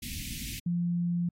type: band-stop noise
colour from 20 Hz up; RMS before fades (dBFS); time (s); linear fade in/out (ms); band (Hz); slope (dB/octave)
pink; -38; 0.02-0.6; 10; 280 to 2100; 48
type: tone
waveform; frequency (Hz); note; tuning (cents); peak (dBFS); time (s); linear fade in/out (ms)
sine; 173.5; F3; -11; -26; 0.66-1.29; 5
effects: AAC 48 kbps